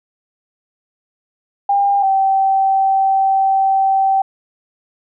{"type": "tone pair in turn", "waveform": "sine", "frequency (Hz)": [801, 774.6], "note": ["G5", "G5"], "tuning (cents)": [37, -21], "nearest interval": "minor second", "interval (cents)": 58, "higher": "first", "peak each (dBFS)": -11, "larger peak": "neither", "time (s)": [[1.69, 2.03], [2.03, 4.22]], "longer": "second", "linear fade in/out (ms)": 5, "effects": []}